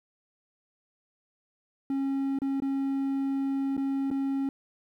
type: tone with dropouts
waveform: triangle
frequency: 272.7 Hz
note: C#4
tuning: 28 cents flat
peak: -24 dBFS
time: 1.9-4.49 s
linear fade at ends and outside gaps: 2 ms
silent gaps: 2.388-2.418 / 2.602-2.621 / 3.768-3.777 / 4.104-4.112 s
effects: 11-bit